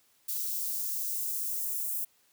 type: noise with high-pass filter sweep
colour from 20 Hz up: violet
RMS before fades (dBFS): -33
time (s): 0.28-2.05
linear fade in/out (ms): 10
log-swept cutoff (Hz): 4000 to 8500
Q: 1.1
effects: white hiss -67 dBFS RMS until 2.32 s + high-pass 60 Hz 12 dB/octave